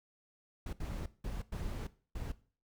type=noise bursts at uneven times; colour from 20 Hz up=brown; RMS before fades=-39 dBFS; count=5; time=0.66-0.73 / 0.8-1.06 / 1.24-1.42 / 1.52-1.87 / 2.15-2.32 s; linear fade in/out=5 ms; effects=noise-tail reverb RT60 0.4 s tail -17 dB re dry